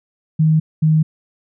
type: tone pair in turn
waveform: sine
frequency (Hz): 157.2 / 156.56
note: D#3 / D#3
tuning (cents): +18 / +11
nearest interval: unison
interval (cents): 7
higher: first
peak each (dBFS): -10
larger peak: neither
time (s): 0.39-0.6 / 0.82-1.03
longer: neither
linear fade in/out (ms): 10
effects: none